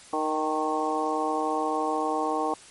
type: harmonic tone with a mistuned harmonic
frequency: 155.56 Hz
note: D#3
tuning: in tune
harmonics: 2 / 3 / 4 / 5 / 6 / 7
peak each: -31 / -31 / -34 / -29 / -33 / -31 dBFS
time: 0.13-2.54 s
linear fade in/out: 2 ms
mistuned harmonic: 6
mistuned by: -44 cents
effects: white hiss -49 dBFS RMS until 2.7 s + MP3 48 kbps